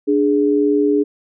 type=tone pair together; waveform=sine; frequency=293.7 / 415.4 Hz; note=D4 / G#4; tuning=0 / 0 cents; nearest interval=tritone; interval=600 cents; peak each=-15 dBFS; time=0.07-1.04 s; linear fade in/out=20 ms; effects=none